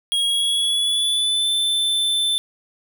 square tone with pitch glide, 3297 to 3534 Hz, G#7 to A7, -13 to +7 cents, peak -18 dBFS, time 0.12-2.38 s, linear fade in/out 0 ms, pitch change +120 cents, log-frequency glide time 0.25-1.49 s, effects none

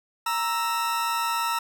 40% pulse tone pair together, 932.3 / 1318.5 Hz, A#5 / E6, 0 / 0 cents, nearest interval tritone, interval 600 cents, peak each -26 dBFS, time 0.26-1.59 s, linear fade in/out 5 ms, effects none

